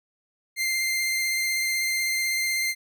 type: tone with vibrato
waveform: sawtooth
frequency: 2093 Hz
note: C7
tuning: in tune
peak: -20 dBFS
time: 0.56-2.75 s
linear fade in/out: 50 ms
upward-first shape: square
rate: 16 Hz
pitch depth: 9 cents each way
effects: none